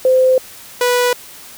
sine / sawtooth tone pair in turn, 516 / 491.2 Hz, C5 / B4, -24 / -9 cents, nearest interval minor second, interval 85 cents, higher first, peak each -8 dBFS, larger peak neither, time 0.05-0.38 / 0.81-1.13 s, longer first, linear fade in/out 2 ms, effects white hiss -37 dBFS RMS until 1.57 s

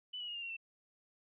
sine tone with pitch steps, 2989 / 2926 / 2864 / 2803 / 2744 / 2686 Hz, F#7 / F#7 / F7 / F7 / F7 / E7, +17 / -20 / +43 / +6 / -31 / +32 cents, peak -40 dBFS, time 0.13-0.568 s, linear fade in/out 10 ms, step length 73 ms, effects none

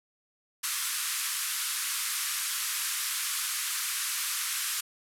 white band-pass noise, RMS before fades -32 dBFS, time 0.63-4.81 s, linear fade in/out 10 ms, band 1100 to 13000 Hz, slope 48 dB/octave, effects none

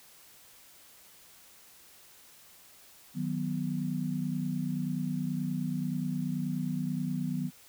sine chord, B major, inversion first, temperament equal, 155.56 / 185 / 246.9 Hz, D#3 / F#3 / B3, 0 / 0 / 0 cents, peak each -34 dBFS, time 3.14-7.51 s, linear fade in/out 50 ms, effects white hiss -56 dBFS RMS until 7.68 s

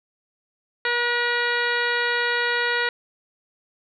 harmonic tone with a mistuned harmonic, 478.9 Hz, A#4, 47 cents sharp, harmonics 1 / 2 / 3 / 4 / 5 / 6 / 7 / 8 / 9, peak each -28 / -30 / -25 / -25 / -33 / -34 / -39 / -33 / -36 dBFS, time 0.85-2.89 s, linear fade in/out 2 ms, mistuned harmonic 3, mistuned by +15 cents, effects none

